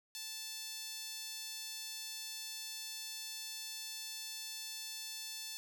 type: tone with high-pass filter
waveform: sawtooth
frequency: 880 Hz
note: A5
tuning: in tune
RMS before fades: -45 dBFS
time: 0.15-5.57 s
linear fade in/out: 0 ms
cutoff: 4300 Hz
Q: 1.4
effects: none